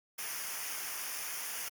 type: noise with comb filter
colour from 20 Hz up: white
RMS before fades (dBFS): -39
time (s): 0.18-1.69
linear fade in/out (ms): 10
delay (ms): 0.25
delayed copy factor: -0.7
effects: Opus 48 kbps